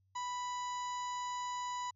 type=harmonic tone; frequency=987.8 Hz; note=B5; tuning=in tune; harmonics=1 / 2 / 3 / 4 / 5 / 6 / 7; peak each=-37 / -50 / -54 / -52 / -58 / -61 / -50 dBFS; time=0.15-1.91 s; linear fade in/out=10 ms; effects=added 95 Hz sine -70 dBFS peak until 1.95 s